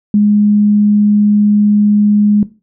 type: tone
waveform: sine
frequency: 207.7 Hz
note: G#3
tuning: in tune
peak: -6 dBFS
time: 0.14-2.43 s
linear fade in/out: 2 ms
effects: noise-tail reverb RT60 0.3 s tail -17 dB re dry